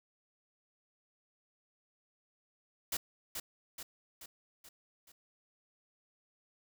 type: noise with echo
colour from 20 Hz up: white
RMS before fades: -35 dBFS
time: 2.92-2.97 s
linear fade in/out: 5 ms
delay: 430 ms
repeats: 5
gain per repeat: -5 dB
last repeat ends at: 5.12 s
effects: none